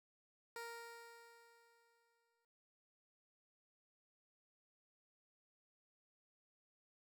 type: tone with exponential decay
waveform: 15% pulse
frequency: 466.2 Hz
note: A#4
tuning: in tune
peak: -39 dBFS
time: 0.56-2.45 s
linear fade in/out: 1 ms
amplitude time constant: 410 ms
effects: noise-tail reverb RT60 0.1 s tail -23 dB re dry